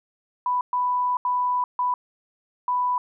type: tone bursts at uneven times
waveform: sine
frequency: 991 Hz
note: B5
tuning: 6 cents sharp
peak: -20 dBFS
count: 5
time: 0.46-0.61 / 0.73-1.17 / 1.25-1.64 / 1.79-1.94 / 2.68-2.98 s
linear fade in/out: 2 ms
effects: none